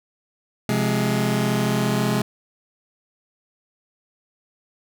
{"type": "chord", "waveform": "sawtooth", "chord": "F minor", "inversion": "second", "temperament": "just", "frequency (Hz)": [130.96, 174.61, 209.5], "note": ["C3", "F3", "Ab3"], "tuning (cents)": [2, 0, 15], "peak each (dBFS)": [-19, -23, -18], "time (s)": [0.69, 2.22], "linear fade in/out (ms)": 2, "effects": []}